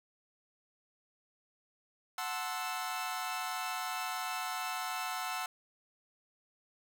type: chord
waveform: sawtooth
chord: F# half-diminished seventh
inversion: none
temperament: equal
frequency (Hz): 740 / 880 / 1046.5 / 1318.5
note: F#5 / A5 / C6 / E6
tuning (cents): 0 / 0 / 0 / 0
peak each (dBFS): -36 / -39 / -39 / -36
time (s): 2.18-5.46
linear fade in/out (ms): 2
effects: none